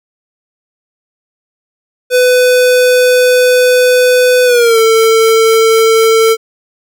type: tone with pitch glide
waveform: square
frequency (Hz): 500 to 448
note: B4 to A4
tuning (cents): +21 to +31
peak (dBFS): -6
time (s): 2.1-6.37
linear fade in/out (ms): 50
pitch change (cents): -190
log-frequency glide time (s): 4.45-4.79
effects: none